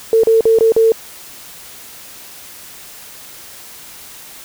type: tone with dropouts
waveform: sine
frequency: 450 Hz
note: A4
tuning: 39 cents sharp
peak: -7 dBFS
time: 0.13-0.92 s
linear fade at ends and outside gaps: 1 ms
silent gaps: 0.235-0.271 / 0.408-0.454 / 0.587-0.608 / 0.721-0.764 s
effects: white hiss -36 dBFS RMS until 4.44 s